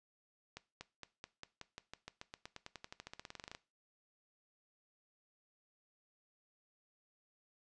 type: accelerating click train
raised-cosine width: 0.2 ms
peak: -29 dBFS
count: 29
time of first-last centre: 0.57-3.549 s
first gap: 240 ms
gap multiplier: 0.93
effects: noise-tail reverb RT60 0.3 s tail -18 dB re dry + resampled to 22050 Hz